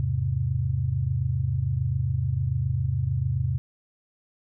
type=chord; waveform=sine; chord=E augmented; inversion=none; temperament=equal; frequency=82.41 / 103.83 / 130.81 Hz; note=E2 / G#2 / B#2; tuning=0 / 0 / 0 cents; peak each=-29 / -28 / -25 dBFS; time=0-3.58 s; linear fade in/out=0 ms; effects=none